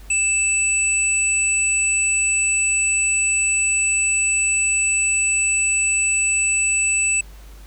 sine tone pair together, 2637 / 7902 Hz, E7 / B8, 0 / 0 cents, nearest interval octave + perfect fifth, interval 1900 cents, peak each -19 dBFS, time 0.1-7.21 s, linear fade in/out 5 ms, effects added 50 Hz sine -38 dBFS peak until 7.66 s + pink hiss -49 dBFS RMS until 7.66 s

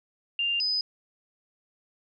sine tone pair in turn, 2794 / 5006 Hz, F7 / D#8, 0 / +10 cents, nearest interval minor seventh, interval 1010 cents, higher second, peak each -24 dBFS, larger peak neither, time 0.39-0.6 / 0.6-0.81 s, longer neither, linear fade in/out 2 ms, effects none

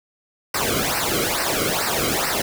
pink noise with flanger, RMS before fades -22 dBFS, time 0.54-2.42 s, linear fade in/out 5 ms, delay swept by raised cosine 0.29 to 1.15 ms, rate 2.3 Hz, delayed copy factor -0.85, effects none

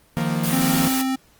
45% pulse chord, Eb suspended second, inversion none, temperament equal, 155.56 / 174.61 / 233.1 Hz, Eb3 / F3 / Bb3, 0 / 0 / 0 cents, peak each -25 dBFS, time 0.17-0.88 s, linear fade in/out 0 ms
white noise, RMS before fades -26 dBFS, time 0.43-1.03 s, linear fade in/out 20 ms
square tone, 263.1 Hz, C4, 10 cents sharp, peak -21 dBFS, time 0.52-1.16 s, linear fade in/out 10 ms
effects pink hiss -56 dBFS RMS until 1.39 s + Opus 24 kbps

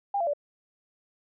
sine tone with pitch steps, 802 / 682.2 / 580.4 Hz, G5 / F5 / D5, +39 / -41 / -21 cents, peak -24 dBFS, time 0.14-0.335 s, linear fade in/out 5 ms, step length 65 ms, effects none

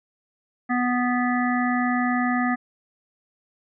harmonic tone, 246.9 Hz, B3, in tune, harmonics 1 / 3 / 5 / 7 / 8, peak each -22 / -27 / -29 / -30 / -31 dBFS, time 0.69-2.56 s, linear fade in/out 20 ms, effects none

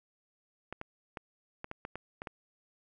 clicks, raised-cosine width 0.5 ms, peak -24 dBFS, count 9, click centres 0.726 / 0.814 / 1.172 / 1.644 / 1.714 / 1.851 / 1.956 / 2.219 / 2.272 s, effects none

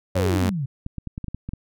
sine exponential sweep, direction down, 587.3 to 124.7 Hz, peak -23 dBFS, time 0.15-0.66 s, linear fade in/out 10 ms
sawtooth tone, 92.5 Hz, F#2, in tune, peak -16 dBFS, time 0.15-0.5 s, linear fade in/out 10 ms
clicks, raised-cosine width 5 ms, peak -18 dBFS, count 9, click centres 0.864 / 0.983 / 1.073 / 1.179 / 1.243 / 1.283 / 1.346 / 1.49 / 1.535 s
effects none

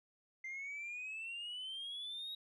sine exponential sweep, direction up, 2078 to 3818 Hz, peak -40 dBFS, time 0.44-2.35 s, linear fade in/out 5 ms, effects tanh soft clip ceiling -40 dBFS

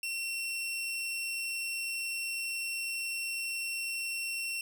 sawtooth tone, 2718 Hz, F7, 48 cents flat, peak -30 dBFS, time 0.03-4.61 s, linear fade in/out 2 ms, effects none

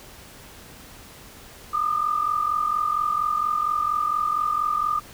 sine tone pair together, 1200.2 / 1244.5 Hz, D6 / D#6, +37 / 0 cents, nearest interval minor second, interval 63 cents, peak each -22 / -26 dBFS, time 1.73-5 s, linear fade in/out 10 ms, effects pink hiss -45 dBFS RMS until 5.13 s

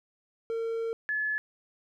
triangle / sine tone pair in turn, 455.8 / 1715.9 Hz, A#4 / A6, -39 / -44 cents, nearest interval octave + major seventh, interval 2295 cents, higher second, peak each -27 / -27 dBFS, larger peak neither, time 0.5-0.93 / 1.09-1.38 s, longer first, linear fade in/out 0 ms, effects none

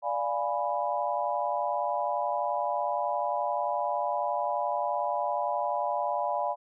sine chord, D diminished seventh, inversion none, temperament equal, 587.3 / 698.5 / 830.6 / 987.8 Hz, D5 / F5 / Ab5 / Cb6, 0 / 0 / 0 / 0 cents, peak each -32 dBFS, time 0.02-6.56 s, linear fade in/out 50 ms, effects none

